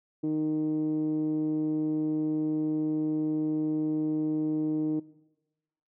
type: tone with low-pass filter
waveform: 10% pulse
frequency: 154.5 Hz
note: D#3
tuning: 12 cents flat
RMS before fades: -29 dBFS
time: 0.23-5 s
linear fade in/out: 10 ms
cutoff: 330 Hz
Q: 4.5
effects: noise-tail reverb RT60 1.0 s tail -19 dB re dry